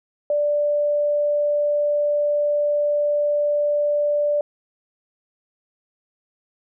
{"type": "tone", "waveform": "sine", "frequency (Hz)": 587.3, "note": "D5", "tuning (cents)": 0, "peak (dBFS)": -17, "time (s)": [0.3, 4.41], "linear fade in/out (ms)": 2, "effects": []}